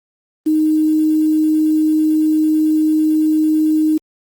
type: tone with quantisation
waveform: sine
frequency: 310.5 Hz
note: D#4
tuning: 3 cents flat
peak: -11 dBFS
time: 0.46-3.98 s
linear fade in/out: 10 ms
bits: 6
effects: Opus 24 kbps